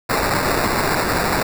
blue noise with sample-and-hold, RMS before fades -19 dBFS, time 0.09-1.43 s, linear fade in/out 10 ms, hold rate 3150 Hz, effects none

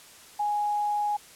sine tone, 830.6 Hz, G#5, in tune, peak -24 dBFS, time 0.39-1.17 s, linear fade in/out 10 ms, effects white hiss -50 dBFS RMS until 1.35 s + low-pass 11000 Hz 12 dB/octave

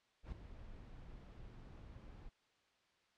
brown noise with ADSR envelope, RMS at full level -44 dBFS, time 0.23-2.3 s, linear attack 91 ms, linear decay 4 ms, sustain -10 dB, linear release 24 ms, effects white hiss -75 dBFS RMS until 3.17 s + low-pass 4000 Hz 12 dB/octave

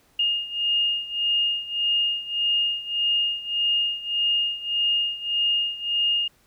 sine beating tone pair, 2837 / 2838.7 Hz, F7 / F7, +27 / +28 cents, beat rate 1.7 Hz, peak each -23 / -26 dBFS, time 0.19-6.28 s, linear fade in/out 5 ms, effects pink hiss -61 dBFS RMS until 6.46 s

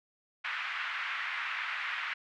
white band-pass noise, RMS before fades -36 dBFS, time 0.44-2.14 s, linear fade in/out 10 ms, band 1200 to 2400 Hz, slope 24 dB/octave, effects none

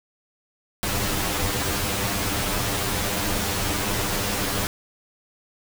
pink noise with comb filter, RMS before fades -25 dBFS, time 0.83-4.67 s, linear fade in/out 0 ms, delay 10 ms, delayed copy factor +0.95, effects none

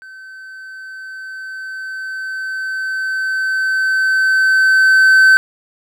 triangle tone with level ramp, 1536 Hz, G6, 36 cents flat, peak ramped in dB -32 to -3 dBFS, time 0.02-5.37 s, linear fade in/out 0 ms, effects none

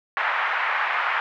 pink band-pass noise, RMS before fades -24 dBFS, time 0.17-1.2 s, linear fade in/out 0 ms, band 900 to 2200 Hz, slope 24 dB/octave, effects none

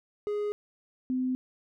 triangle / sine tone pair in turn, 415.3 / 255.9 Hz, G#4 / C4, 0 / -38 cents, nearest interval minor sixth, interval 838 cents, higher first, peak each -26 dBFS, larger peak neither, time 0.27-0.52 / 1.1-1.35 s, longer neither, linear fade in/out 0 ms, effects none

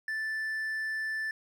triangle tone, 1760 Hz, A6, in tune, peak -29 dBFS, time 0.08-1.31 s, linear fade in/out 2 ms, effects none

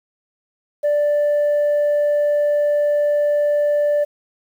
sine tone, 587.3 Hz, D5, in tune, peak -12 dBFS, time 0.83-4.05 s, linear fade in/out 20 ms, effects tanh soft clip ceiling -13 dBFS + 8-bit

